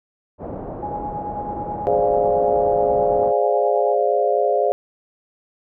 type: low-pass noise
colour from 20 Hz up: white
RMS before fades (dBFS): -31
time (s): 0.38-3.33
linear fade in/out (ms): 50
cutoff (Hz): 710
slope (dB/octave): 24
type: tone with tremolo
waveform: sine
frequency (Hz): 830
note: G#5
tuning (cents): -1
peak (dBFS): -24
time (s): 0.82-3.95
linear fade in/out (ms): 10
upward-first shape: sine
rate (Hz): 9.2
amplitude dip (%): 55
type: chord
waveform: sine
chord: D half-diminished seventh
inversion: second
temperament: equal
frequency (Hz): 415.3 / 523.3 / 587.3 / 698.5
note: Ab4 / C5 / D5 / F5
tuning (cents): 0 / 0 / 0 / 0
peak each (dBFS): -21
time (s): 1.87-4.72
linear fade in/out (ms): 0
effects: none